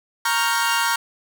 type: chord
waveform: sawtooth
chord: G half-diminished seventh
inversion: first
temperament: equal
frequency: 932.3 / 1108.7 / 1396.9 / 1568 Hz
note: Bb5 / Db6 / F6 / G6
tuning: 0 / 0 / 0 / 0 cents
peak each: -18 / -23 / -20 / -23 dBFS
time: 0.25-0.96 s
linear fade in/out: 5 ms
effects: none